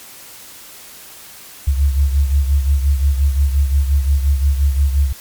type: beating tone pair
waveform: sine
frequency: 69 / 74.7 Hz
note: C#2 / D2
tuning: -7 / +30 cents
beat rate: 5.7 Hz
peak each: -12 / -19 dBFS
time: 1.67-5.13 s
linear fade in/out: 10 ms
effects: white hiss -38 dBFS RMS until 5.2 s + MP3 96 kbps